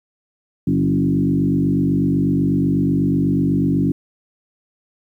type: tone with frequency modulation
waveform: sine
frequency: 221.5 Hz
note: A3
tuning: 12 cents sharp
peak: -14 dBFS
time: 0.67-3.92 s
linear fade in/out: 5 ms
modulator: 48.1 Hz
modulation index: 2
effects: 9-bit